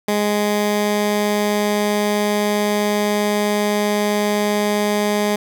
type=tone; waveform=15% pulse; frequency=207.7 Hz; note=G#3; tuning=in tune; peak=-10 dBFS; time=0.08-5.36 s; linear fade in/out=5 ms; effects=none